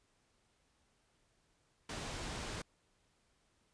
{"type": "low-pass noise", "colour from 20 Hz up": "pink", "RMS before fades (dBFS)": -43, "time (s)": [1.89, 2.62], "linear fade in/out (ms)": 5, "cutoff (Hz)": 8100, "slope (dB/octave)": 12, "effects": ["pink hiss -75 dBFS RMS until 3.73 s", "resampled to 22050 Hz"]}